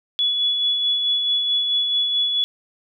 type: tone with tremolo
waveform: sine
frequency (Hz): 3405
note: G#7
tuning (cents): +42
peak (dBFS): -16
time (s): 0.19-2.44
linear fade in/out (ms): 0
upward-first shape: sine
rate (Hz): 4.6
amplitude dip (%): 35
effects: none